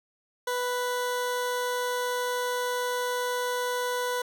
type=tone; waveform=20% pulse; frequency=493.9 Hz; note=B4; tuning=in tune; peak=-22 dBFS; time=0.47-4.22 s; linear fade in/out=5 ms; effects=none